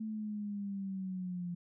sine linear sweep, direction down, 220 to 173.4 Hz, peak -36 dBFS, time 0-1.55 s, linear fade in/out 10 ms, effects none

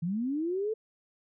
sine linear sweep, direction up, 157.7 to 449.1 Hz, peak -28 dBFS, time 0.02-0.74 s, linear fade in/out 10 ms, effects none

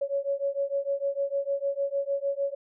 sine beating tone pair, 554.4 / 561 Hz, C#5 / C#5, 0 / +21 cents, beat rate 6.6 Hz, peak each -29 dBFS, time 0.01-2.55 s, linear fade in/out 10 ms, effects none

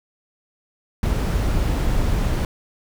brown noise, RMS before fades -20 dBFS, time 1.03-2.45 s, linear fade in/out 2 ms, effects none

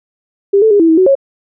sine tone with pitch steps, 398.5 / 440 / 408.1 / 329.2 / 321.8 / 373.2 / 548 Hz, G4 / A4 / G#4 / E4 / E4 / F#4 / C#5, +28 / 0 / -30 / -2 / -42 / +15 / -20 cents, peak -5 dBFS, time 0.53-1.153 s, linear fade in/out 10 ms, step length 89 ms, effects none

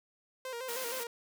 sawtooth tone with vibrato, 493.9 Hz, B4, in tune, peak -34 dBFS, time 0.45-1.07 s, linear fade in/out 2 ms, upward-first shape square, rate 6.4 Hz, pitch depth 84 cents each way
white high-pass noise, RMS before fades -40 dBFS, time 0.68-1.04 s, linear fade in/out 10 ms, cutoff 210 Hz, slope 48 dB/octave
effects none

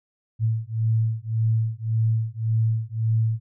sine beating tone pair, 111 / 112.8 Hz, A2 / A2, +16 / +44 cents, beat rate 1.8 Hz, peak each -23 dBFS, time 0.39-3.4 s, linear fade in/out 50 ms, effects none

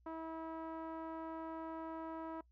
sawtooth tone with low-pass filter, 323.5 Hz, E4, 32 cents flat, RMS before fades -45 dBFS, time 0.06-2.41 s, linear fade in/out 5 ms, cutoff 1100 Hz, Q 2.3, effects noise-tail reverb RT60 0.1 s tail -23 dB re dry + added 60 Hz sine -66 dBFS peak until 2.51 s

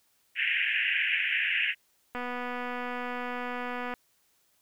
white band-pass noise, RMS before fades -28 dBFS, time 0.35-1.75 s, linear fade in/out 50 ms, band 1600 to 2900 Hz, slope 96 dB/octave
click train, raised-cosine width 0.5 ms, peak -21 dBFS, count 441, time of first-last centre 2.15-3.939 s, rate 246 Hz
effects white hiss -69 dBFS RMS until 4.61 s

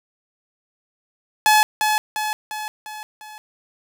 sawtooth tone with echo, 855 Hz, A5, 50 cents flat, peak -8 dBFS, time 1.46-1.63 s, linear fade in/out 0 ms, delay 350 ms, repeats 5, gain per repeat -5 dB, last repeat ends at 3.38 s, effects none

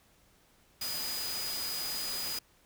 sine tone in noise, 4950 Hz, D#8, 10 cents flat, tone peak -36 dBFS, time 0.81-2.39 s, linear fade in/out 5 ms, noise white, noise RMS -38 dBFS, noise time 0.81-2.39 s, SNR -1 dB, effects pink hiss -65 dBFS RMS until 2.65 s

